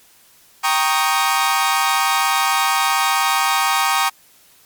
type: chord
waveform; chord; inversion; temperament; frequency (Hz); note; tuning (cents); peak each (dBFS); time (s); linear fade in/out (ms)
sawtooth; Eb dominant seventh; first; equal with one note detuned; 784 / 932.3 / 1105.5 / 1244.5; G5 / Bb5 / Db6 / Eb6; 0 / 0 / -5 / 0; -17; 0.63-4.1; 20
effects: white hiss -51 dBFS RMS until 4.65 s + MP3 96 kbps